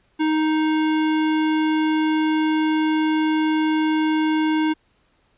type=tone; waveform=square; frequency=311.8 Hz; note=D#4; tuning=4 cents sharp; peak=-18 dBFS; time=0.19-4.74 s; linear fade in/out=20 ms; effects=pink hiss -63 dBFS RMS until 5.37 s + resampled to 8000 Hz

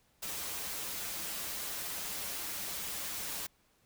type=noise with comb filter; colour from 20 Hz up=white; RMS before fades=-39 dBFS; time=0.22-3.47 s; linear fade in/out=10 ms; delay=8 ms; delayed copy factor=-0.55; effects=pink hiss -70 dBFS RMS until 3.85 s

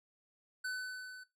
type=tone with level ramp; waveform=square; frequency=1507 Hz; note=F#6; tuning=31 cents sharp; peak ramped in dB=-36 to -50 dBFS; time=0.64-1.24 s; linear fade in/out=10 ms; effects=noise-tail reverb RT60 0.2 s tail -17 dB re dry + low-pass 11000 Hz 12 dB/octave

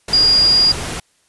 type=tone in noise; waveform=sine; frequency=4839 Hz; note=D#8; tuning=49 cents flat; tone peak=-9 dBFS; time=0.13-0.72 s; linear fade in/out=5 ms; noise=pink; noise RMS=-25 dBFS; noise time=0.08-1 s; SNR=+13 dB; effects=white hiss -59 dBFS RMS until 1.28 s + resampled to 24000 Hz

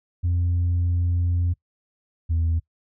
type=tone pair in turn; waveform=sine; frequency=87.31 / 82.27 Hz; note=F2 / E2; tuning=0 / -3 cents; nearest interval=minor second; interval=103 cents; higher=first; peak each=-17 dBFS; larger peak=neither; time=0.23-1.54 / 2.29-2.6 s; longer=first; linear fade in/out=20 ms; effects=noise-tail reverb RT60 0.1 s tail -22 dB re dry + tanh soft clip ceiling -17 dBFS

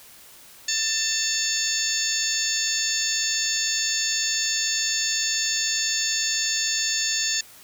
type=harmonic tone with a mistuned harmonic; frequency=891 Hz; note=A5; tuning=22 cents sharp; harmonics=2 / 3 / 4 / 5 / 6 / 7 / 8; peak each=-31 / -33 / -31 / -28 / -31 / -28 / -29 dBFS; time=0.68-7.41 s; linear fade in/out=5 ms; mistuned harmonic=7; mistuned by=+75 cents; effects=white hiss -48 dBFS RMS until 7.63 s

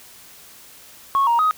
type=tone with pitch steps; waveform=sine; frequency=1099 / 938 / 1257 Hz; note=C#6 / A#5 / D#6; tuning=-15 / +11 / +17 cents; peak=-13 dBFS; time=1.15-1.51 s; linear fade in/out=0 ms; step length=120 ms; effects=tanh soft clip ceiling -11 dBFS + white hiss -45 dBFS RMS until 1.57 s

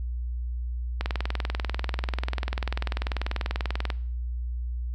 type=click train; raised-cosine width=0.3 ms; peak=-13 dBFS; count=60; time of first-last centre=1.01-3.902 s; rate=20.4 Hz; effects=noise-tail reverb RT60 0.6 s tail -20 dB re dry + added 60 Hz sine -28 dBFS peak until 4.94 s

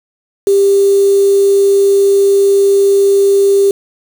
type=tone with quantisation; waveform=sine; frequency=396.5 Hz; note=G4; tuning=20 cents sharp; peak=-6 dBFS; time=0.47-3.71 s; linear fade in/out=2 ms; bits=4; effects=none

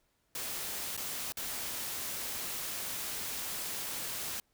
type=noise with dropouts; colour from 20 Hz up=white; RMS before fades=-38 dBFS; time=0.35-4.4 s; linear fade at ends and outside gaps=2 ms; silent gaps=0.967-0.975 / 1.322-1.37 s; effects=pink hiss -75 dBFS RMS until 4.53 s

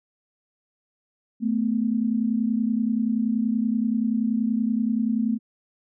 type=tone pair together; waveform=sine; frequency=219.8 / 250.3 Hz; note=A3 / B3; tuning=-2 / +23 cents; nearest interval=major second; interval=225 cents; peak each=-22 / -25 dBFS; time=1.4-5.39 s; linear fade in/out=50 ms; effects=none

